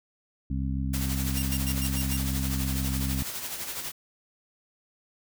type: harmonic tone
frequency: 66.5 Hz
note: C2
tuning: 29 cents sharp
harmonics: 1 / 2 / 3 / 4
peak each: -29 / -32 / -34 / -35 dBFS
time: 0.5-3.23 s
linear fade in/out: 5 ms
type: noise with tremolo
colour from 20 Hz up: white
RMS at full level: -33 dBFS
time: 0.93-3.92 s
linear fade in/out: 10 ms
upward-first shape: sine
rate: 12 Hz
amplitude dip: 50%
type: tone bursts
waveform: 5% pulse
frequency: 2794 Hz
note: F7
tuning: in tune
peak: -22 dBFS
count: 6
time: 1.37-2.166 s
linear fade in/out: 0 ms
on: 51 ms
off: 98 ms
type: clicks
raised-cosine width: 1 ms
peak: -32 dBFS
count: 2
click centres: 1.779 / 2.847 s
effects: none